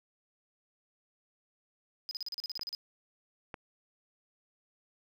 triangle tone bursts, 5000 Hz, D#8, 8 cents sharp, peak -34 dBFS, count 12, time 2.09-2.749 s, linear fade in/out 0 ms, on 21 ms, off 37 ms
clicks, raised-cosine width 0.5 ms, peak -25 dBFS, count 2, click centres 2.594 / 3.542 s
effects none

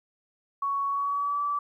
sine tone with pitch glide, 1115 to 1156.3 Hz, C#6 to D6, +10 to -27 cents, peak -25 dBFS, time 0.62-1.59 s, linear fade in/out 5 ms, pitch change +63 cents, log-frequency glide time 0.88-1.42 s, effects 11-bit

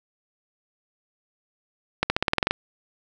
accelerating click train, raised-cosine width 0.3 ms, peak -4 dBFS, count 10, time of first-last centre 2.03-2.51 s, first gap 70 ms, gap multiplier 0.93, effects none

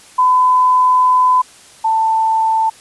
sine tone pair in turn, 1009 / 888.4 Hz, B5 / A5, +37 / +16 cents, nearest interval major second, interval 221 cents, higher first, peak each -8 / -11 dBFS, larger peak first, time 0.18-1.42 / 1.84-2.7 s, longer first, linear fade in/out 10 ms, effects white hiss -42 dBFS RMS until 2.8 s + resampled to 24000 Hz

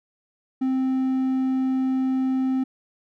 triangle tone, 261.6 Hz, C4, in tune, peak -18 dBFS, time 0.61-2.64 s, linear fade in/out 10 ms, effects none

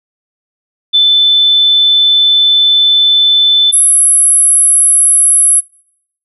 sine tone pair in turn, 3520 / 10876 Hz, A7 / F9, 0 / -47 cents, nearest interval octave + minor sixth, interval 1953 cents, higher second, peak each -4 dBFS, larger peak neither, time 0.93-3.72 / 3.72-5.61 s, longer first, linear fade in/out 20 ms, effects noise-tail reverb RT60 0.7 s tail -24 dB re dry

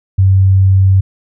sine tone, 95.7 Hz, G2, 41 cents flat, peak -5 dBFS, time 0.18-1.01 s, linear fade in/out 10 ms, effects none

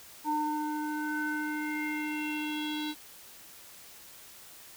square tone with low-pass filter sweep, 302.3 Hz, D#4, 50 cents flat, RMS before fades -33 dBFS, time 0.24-2.95 s, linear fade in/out 50 ms, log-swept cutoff 880 to 3900 Hz, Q 5.7, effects white hiss -51 dBFS RMS until 4.76 s

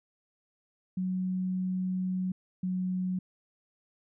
sine tone pair in turn, 185 / 184.07 Hz, F#3 / F#3, 0 / -9 cents, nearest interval unison, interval 9 cents, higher first, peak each -28 dBFS, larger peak neither, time 0.97-2.32 / 2.63-3.19 s, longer first, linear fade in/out 5 ms, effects none

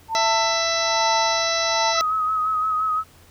sine tone with tremolo, 896 Hz, A5, 31 cents sharp, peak -19 dBFS, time 0.08-1.94 s, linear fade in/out 50 ms, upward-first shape sine, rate 1.2 Hz, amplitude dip 95%
harmonic tone, 664 Hz, E5, 12 cents sharp, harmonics 1 / 2 / 3 / 4 / 5 / 6 / 7 / 8 / 9, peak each -25 / -27 / -28 / -33 / -37 / -26 / -34 / -29 / -29 dBFS, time 0.15-2.01 s, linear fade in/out 0 ms
sine tone with vibrato, 1270 Hz, D#6, 35 cents sharp, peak -19 dBFS, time 1.94-3.04 s, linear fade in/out 50 ms, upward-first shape sine, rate 5.8 Hz, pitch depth 32 cents each way
effects added 86 Hz sine -52 dBFS peak until 3.3 s + pink hiss -52 dBFS RMS until 3.3 s

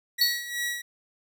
sawtooth tone with tremolo, 1925 Hz, B6, 45 cents flat, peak -23 dBFS, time 0.18-0.82 s, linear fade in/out 10 ms, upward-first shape sine, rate 2.7 Hz, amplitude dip 65%
square tone with exponential decay, 4435 Hz, C#8, in tune, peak -17 dBFS, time 0.21-0.5 s, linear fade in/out 5 ms, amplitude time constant 63 ms
effects none

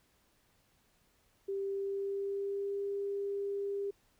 sine tone with pitch glide, 393.1 to 400 Hz, G4 to G4, +5 to +35 cents, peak -33 dBFS, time 1.48-3.91 s, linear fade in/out 10 ms, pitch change +30 cents, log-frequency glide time 1.61-2.83 s, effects pink hiss -71 dBFS RMS until 4.19 s

